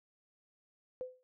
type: tone with exponential decay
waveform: sine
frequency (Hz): 508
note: B4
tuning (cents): +49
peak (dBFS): -34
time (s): 1.01-1.23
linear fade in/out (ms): 0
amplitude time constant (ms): 47
effects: none